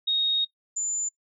sine tone pair in turn, 3737 / 7077 Hz, A#7 / A8, +4 / +9 cents, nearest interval major seventh, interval 1105 cents, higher second, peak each -21 / -26 dBFS, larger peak first, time 0.07-0.45 / 0.76-1.09 s, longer first, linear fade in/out 10 ms, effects noise-tail reverb RT60 0.1 s tail -20 dB re dry

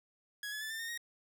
sawtooth tone with pitch steps, 1668 / 1708 / 1748.9 / 1790.8 / 1833.7 / 1877.7 Hz, G#6 / G#6 / A6 / A6 / A#6 / A#6, +7 / +48 / -11 / +30 / -29 / +12 cents, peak -35 dBFS, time 0.43-0.976 s, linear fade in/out 2 ms, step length 91 ms, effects none

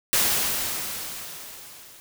white noise with level ramp, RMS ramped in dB -20 to -48 dBFS, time 0.13-2 s, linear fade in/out 0 ms, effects none

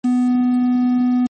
triangle tone with quantisation, 248.5 Hz, B3, 11 cents sharp, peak -11 dBFS, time 0.04-1.27 s, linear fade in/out 10 ms, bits 6, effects MP3 32 kbps

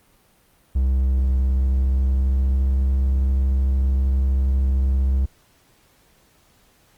triangle tone with pitch glide, 65.41 to 66.44 Hz, C2 to C2, 0 to +27 cents, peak -14 dBFS, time 0.75-5.26 s, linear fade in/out 10 ms, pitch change +27 cents, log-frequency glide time 1.54-2.73 s, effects pink hiss -58 dBFS RMS until 6.97 s + Opus 32 kbps

